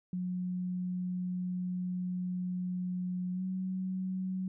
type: tone with pitch glide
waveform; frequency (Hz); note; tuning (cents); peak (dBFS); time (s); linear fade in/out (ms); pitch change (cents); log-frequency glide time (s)
sine; 181.2 to 186.83; F#3 to F#3; -36 to +17; -32; 0.13-4.48; 2; +53; 3.33-3.43
effects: none